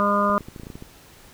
harmonic tone, 203.4 Hz, G#3, 36 cents flat, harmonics 1 / 2 / 3 / 5 / 6 / 7, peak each -24 / -31 / -24 / -25 / -21 / -32 dBFS, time 0-0.38 s, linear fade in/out 0 ms
clicks, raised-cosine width 3 ms, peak -24 dBFS, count 10, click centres 0.299 / 0.408 / 0.485 / 0.562 / 0.598 / 0.634 / 0.669 / 0.702 / 0.755 / 0.824 s
effects pink hiss -49 dBFS RMS until 1.33 s

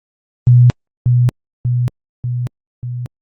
sine tone with echo, 122.7 Hz, B2, 11 cents flat, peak -4 dBFS, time 0.47-0.7 s, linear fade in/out 0 ms, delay 590 ms, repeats 4, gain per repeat -4 dB, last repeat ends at 3.06 s, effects Opus 24 kbps

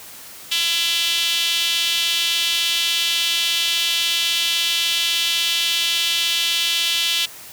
sawtooth tone with high-pass filter, 336.4 Hz, E4, 35 cents sharp, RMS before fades -20 dBFS, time 0.51-7.26 s, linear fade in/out 10 ms, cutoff 3200 Hz, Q 3.7, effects white hiss -39 dBFS RMS until 7.52 s + high-pass 60 Hz 12 dB/octave

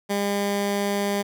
15% pulse tone, 201.7 Hz, G3, 50 cents sharp, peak -16 dBFS, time 0.09-1.23 s, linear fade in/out 20 ms, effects none

